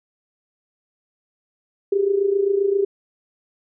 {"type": "tone with amplitude modulation", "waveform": "sine", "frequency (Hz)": 397.1, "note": "G4", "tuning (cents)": 22, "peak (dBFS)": -13, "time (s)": [1.92, 2.85], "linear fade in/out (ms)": 5, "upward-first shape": "sine", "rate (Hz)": 27.6, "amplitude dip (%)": 70, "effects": []}